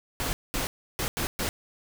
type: noise bursts at uneven times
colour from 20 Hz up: pink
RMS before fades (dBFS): -29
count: 5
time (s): 0.2-0.33 / 0.54-0.67 / 0.99-1.08 / 1.17-1.27 / 1.39-1.49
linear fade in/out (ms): 0
effects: none